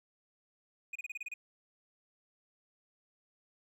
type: tone bursts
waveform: triangle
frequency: 2473 Hz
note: D#7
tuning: 11 cents flat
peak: -36 dBFS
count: 8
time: 0.93-1.34 s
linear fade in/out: 5 ms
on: 25 ms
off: 30 ms
effects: none